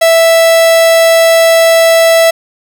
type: tone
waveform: 45% pulse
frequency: 659.3 Hz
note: E5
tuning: in tune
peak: -4 dBFS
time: 0.01-2.31 s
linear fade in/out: 10 ms
effects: none